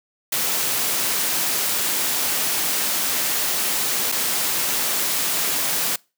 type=noise with dropouts; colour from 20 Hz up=white; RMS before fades=-22 dBFS; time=0.32-5.96 s; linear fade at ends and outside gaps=5 ms; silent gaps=4.118-4.122 s; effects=noise-tail reverb RT60 0.3 s tail -25 dB re dry + high-pass 150 Hz 12 dB/octave